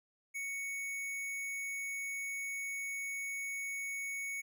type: tone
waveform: square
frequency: 2223 Hz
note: C#7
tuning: 4 cents sharp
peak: -38 dBFS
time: 0.34-4.42 s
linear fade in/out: 20 ms
effects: none